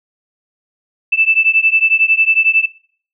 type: beating tone pair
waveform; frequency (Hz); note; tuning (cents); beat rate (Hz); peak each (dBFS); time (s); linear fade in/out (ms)
sine; 2637 / 2648; E7 / E7; 0 / +7; 11; -13; 1.12-2.66; 10
effects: noise-tail reverb RT60 0.5 s tail -20 dB re dry